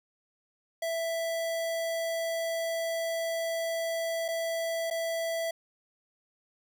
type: tone with dropouts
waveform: square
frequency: 661 Hz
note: E5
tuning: 5 cents sharp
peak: -30 dBFS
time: 0.82-5.51 s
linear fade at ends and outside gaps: 5 ms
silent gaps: 4.282-4.285 / 4.902-4.909 s
effects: none